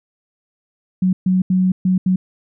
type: tone bursts at uneven times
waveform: sine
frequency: 185.2 Hz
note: F#3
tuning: 2 cents sharp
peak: -12 dBFS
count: 5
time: 1.02-1.13 / 1.26-1.42 / 1.5-1.72 / 1.85-1.98 / 2.06-2.16 s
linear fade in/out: 5 ms
effects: none